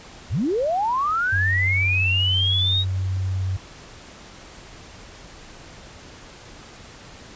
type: linear sweep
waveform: sine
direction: up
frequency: 45.3 to 3825 Hz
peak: -19 dBFS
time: 0.29-2.85 s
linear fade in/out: 50 ms
type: tone with pitch glide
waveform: sine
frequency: 93.3 to 94.17 Hz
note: F#2 to F#2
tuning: +15 to +31 cents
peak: -21 dBFS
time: 1.32-3.57 s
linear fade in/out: 10 ms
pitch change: +16 cents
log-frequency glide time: 2.43-2.92 s
effects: pink hiss -43 dBFS RMS until 7.35 s + resampled to 16000 Hz